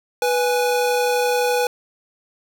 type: tone pair together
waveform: square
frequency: 492.2 / 830.9 Hz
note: B4 / G#5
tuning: -6 / +1 cents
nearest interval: major sixth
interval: 907 cents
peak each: -19 / -23 dBFS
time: 0.22-1.67 s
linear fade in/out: 2 ms
effects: none